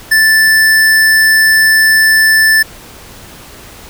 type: tone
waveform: square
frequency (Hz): 1760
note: A6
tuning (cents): 0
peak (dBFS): -6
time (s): 0.11-2.63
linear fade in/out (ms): 10
effects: pink hiss -34 dBFS RMS until 3.89 s